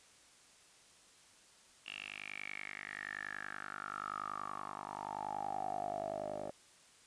10% pulse tone with band-pass filter sweep, 50.5 Hz, G#1, 48 cents flat, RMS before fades -43 dBFS, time 1.86-6.51 s, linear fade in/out 5 ms, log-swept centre 2800 to 560 Hz, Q 9.1, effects white hiss -63 dBFS RMS until 7.06 s + resampled to 22050 Hz

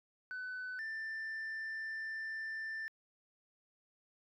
sine tone pair in turn, 1504 / 1778.1 Hz, F#6 / A6, +28 / +18 cents, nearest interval minor third, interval 290 cents, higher second, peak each -38 / -36 dBFS, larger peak second, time 0.31-0.79 / 0.79-2.88 s, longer second, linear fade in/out 0 ms, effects tanh soft clip ceiling -38 dBFS

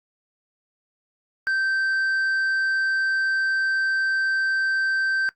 triangle tone with tanh clipping, 1558 Hz, G6, 11 cents flat, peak -21 dBFS, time 1.47-5.29 s, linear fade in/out 0 ms, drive 8 dB, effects noise-tail reverb RT60 0.1 s tail -18 dB re dry + Opus 48 kbps

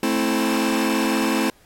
sawtooth chord, A minor, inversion none, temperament just, 220 / 264 / 330 Hz, A3 / C4 / E4, 0 / +16 / +2 cents, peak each -19 dBFS, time 0.03-1.5 s, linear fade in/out 2 ms, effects pink hiss -56 dBFS RMS until 1.65 s + AAC 48 kbps

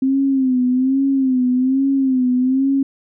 sine tone with vibrato, 261.6 Hz, C4, in tune, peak -13 dBFS, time 0.02-2.83 s, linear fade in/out 5 ms, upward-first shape sine, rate 1.2 Hz, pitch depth 80 cents each way, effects none

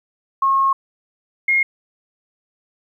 sine tone pair in turn, 1084 / 2143 Hz, C#6 / C7, -39 / +41 cents, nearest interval octave, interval 1180 cents, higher second, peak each -13 dBFS, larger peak neither, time 0.42-0.73 / 1.48-1.63 s, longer first, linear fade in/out 5 ms, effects 9-bit

